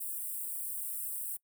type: high-pass noise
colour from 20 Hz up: white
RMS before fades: -38 dBFS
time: 0-1.37 s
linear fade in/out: 10 ms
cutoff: 8100 Hz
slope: 96 dB/octave
effects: noise-tail reverb RT60 0.1 s tail -23 dB re dry